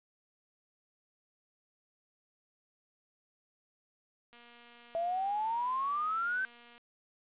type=click train; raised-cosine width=0.2 ms; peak=-39 dBFS; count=584; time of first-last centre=4.33-6.78 s; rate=238 Hz
type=exponential sweep; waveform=sine; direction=up; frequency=659.3 to 1561 Hz; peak=-30 dBFS; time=4.95-6.45 s; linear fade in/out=0 ms
effects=resampled to 8000 Hz + 11-bit